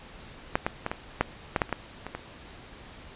clicks, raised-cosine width 0.5 ms, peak -7 / -10 / -13 / -14 / -6 / -8 / -7 / -27 / -11 / -20 / -18 dBFS, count 11, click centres 0.555 / 0.665 / 0.864 / 0.915 / 1.21 / 1.562 / 1.618 / 1.693 / 1.727 / 2.066 / 2.15 s, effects pink hiss -47 dBFS RMS until 3.15 s + resampled to 8000 Hz

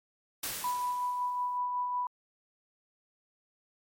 white noise with exponential decay, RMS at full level -33 dBFS, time 0.43-1.58 s, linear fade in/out 5 ms, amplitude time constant 250 ms
sine tone with tremolo, 987.8 Hz, B5, in tune, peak -28 dBFS, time 0.64-2.07 s, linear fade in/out 2 ms, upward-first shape sine, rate 5.4 Hz, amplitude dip 30%
effects MP3 64 kbps

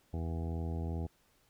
harmonic tone, 82.41 Hz, E2, in tune, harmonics 1 / 2 / 3 / 4 / 5 / 6 / 8 / 9 / 10, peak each -35 / -41 / -45 / -47 / -49 / -51 / -53 / -54 / -55 dBFS, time 0.13-1.07 s, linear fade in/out 10 ms, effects pink hiss -70 dBFS RMS until 1.49 s

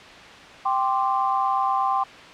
sine chord, G suspended fourth, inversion none, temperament equal, 784 / 1046.5 / 1174.7 Hz, G5 / C6 / D6, 0 / 0 / 0 cents, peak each -23 / -23 / -27 dBFS, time 0.65-2.04 s, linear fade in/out 10 ms, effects white hiss -42 dBFS RMS until 2.33 s + low-pass 3000 Hz 12 dB/octave

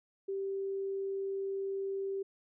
sine tone, 390.5 Hz, G4, 7 cents flat, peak -33 dBFS, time 0.28-2.23 s, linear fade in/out 10 ms, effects none

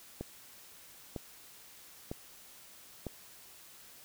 click train, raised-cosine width 2 ms, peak -24 dBFS, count 4, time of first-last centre 0.21-3.067 s, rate 1.05 Hz, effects white hiss -55 dBFS RMS until 4.04 s

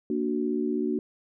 sine chord, Bb augmented, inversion none, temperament equal, 233.1 / 293.7 / 370 Hz, Bb3 / D4 / F#4, 0 / 0 / 0 cents, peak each -29 dBFS, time 0.1-0.99 s, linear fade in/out 2 ms, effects none

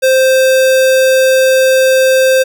square tone, 523.3 Hz, C5, in tune, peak -7 dBFS, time 0.02-2.44 s, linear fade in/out 20 ms, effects none

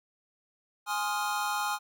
square chord, F minor seventh, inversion first, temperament equal with one note detuned, 830.6 / 1046.5 / 1244.5 / 1404.2 Hz, Ab5 / C6 / Eb6 / F6, 0 / 0 / 0 / +9 cents, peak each -33 / -37 / -36 / -36 dBFS, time 0.86-1.79 s, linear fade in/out 50 ms, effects none

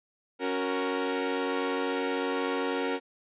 sawtooth chord, F# major, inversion second, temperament equal, 277.2 / 370 / 466.2 Hz, C#4 / F#4 / A#4, 0 / 0 / 0 cents, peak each -28 / -30 / -27 dBFS, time 0.39-3 s, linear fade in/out 50 ms, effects resampled to 8000 Hz

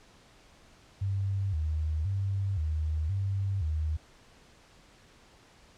sine tone with vibrato, 87.31 Hz, F2, in tune, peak -27 dBFS, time 1.01-3.97 s, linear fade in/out 10 ms, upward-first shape square, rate 0.96 Hz, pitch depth 200 cents each way, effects pink hiss -58 dBFS RMS until 5.77 s + low-pass 7000 Hz 12 dB/octave

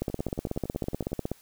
two click trains, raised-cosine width 2 ms, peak -23 / -15 dBFS, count 12 / 22, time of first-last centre 0.1-1.119 / 0.02-1.316 s, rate 10.8 / 16.2 Hz, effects white hiss -58 dBFS RMS until 1.41 s

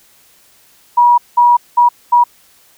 sine tone bursts at uneven times, 963 Hz, B5, 44 cents flat, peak -5 dBFS, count 4, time 0.97-1.18 / 1.37-1.57 / 1.77-1.89 / 2.12-2.24 s, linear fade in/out 10 ms, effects white hiss -49 dBFS RMS until 2.77 s

